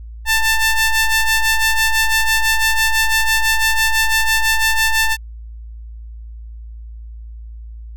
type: ring-modulated tone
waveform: sawtooth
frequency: 888 Hz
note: A5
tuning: 16 cents sharp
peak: -6 dBFS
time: 0.25-5.17 s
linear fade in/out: 50 ms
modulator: 891 Hz
effects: added 56 Hz sine -30 dBFS peak until 7.96 s